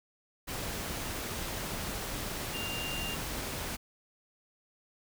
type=tone in noise; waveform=sine; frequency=2794 Hz; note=F7; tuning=in tune; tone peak=-37 dBFS; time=2.53-3.16 s; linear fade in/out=20 ms; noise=pink; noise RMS=-37 dBFS; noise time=0.47-3.77 s; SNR=-3 dB; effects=none